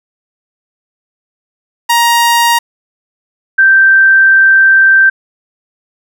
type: tone pair in turn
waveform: sawtooth / sine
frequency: 940 / 1564.5 Hz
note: A#5 / G6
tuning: +14 / -4 cents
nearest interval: major sixth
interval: 882 cents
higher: second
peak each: -3 dBFS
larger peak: neither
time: 1.89-2.59 / 3.58-5.1 s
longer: second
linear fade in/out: 10 ms
effects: none